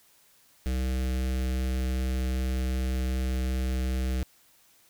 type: tone with notch filter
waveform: square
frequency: 64.1 Hz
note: C2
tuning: 35 cents flat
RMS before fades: -28 dBFS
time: 0.66-4.23 s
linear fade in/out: 0 ms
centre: 970 Hz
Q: 1.1
effects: white hiss -61 dBFS RMS until 4.89 s